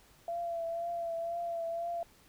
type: tone with vibrato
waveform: sine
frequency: 677 Hz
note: E5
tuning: 46 cents sharp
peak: -33 dBFS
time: 0.28-2.03 s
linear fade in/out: 2 ms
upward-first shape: triangle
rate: 2 Hz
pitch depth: 35 cents each way
effects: pink hiss -62 dBFS RMS until 2.28 s